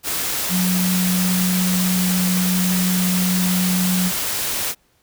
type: tone in noise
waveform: sine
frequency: 182.7 Hz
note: F#3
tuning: 22 cents flat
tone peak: -17 dBFS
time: 0.49-4.12 s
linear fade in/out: 50 ms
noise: white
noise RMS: -23 dBFS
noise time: 0.03-4.75 s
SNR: +3 dB
effects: pink hiss -61 dBFS RMS until 5.02 s